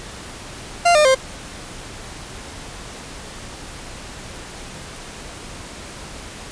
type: tone with pitch steps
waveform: 40% pulse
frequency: 694 / 604.2 / 526 Hz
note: F5 / D5 / C5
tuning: -11 / +49 / +9 cents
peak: -10 dBFS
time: 0.85-1.15 s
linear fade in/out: 10 ms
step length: 100 ms
effects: pink hiss -35 dBFS RMS until 6.51 s + resampled to 22050 Hz